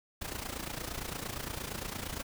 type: noise with amplitude modulation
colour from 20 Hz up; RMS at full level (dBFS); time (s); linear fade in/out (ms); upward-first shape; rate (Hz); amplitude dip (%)
pink; -36; 0.21-2.23; 10; sine; 28.7; 75
effects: none